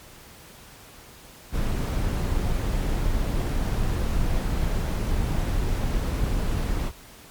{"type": "noise", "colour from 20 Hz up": "brown", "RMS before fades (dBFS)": -24, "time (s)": [1.51, 6.92], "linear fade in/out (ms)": 50, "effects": ["pink hiss -47 dBFS RMS until 7.3 s", "MP3 96 kbps"]}